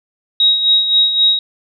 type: tone with tremolo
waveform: sine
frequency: 3798 Hz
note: A#7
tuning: 32 cents sharp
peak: -7 dBFS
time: 0.4-1.39 s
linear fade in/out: 2 ms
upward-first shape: sine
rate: 3.8 Hz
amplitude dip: 60%
effects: none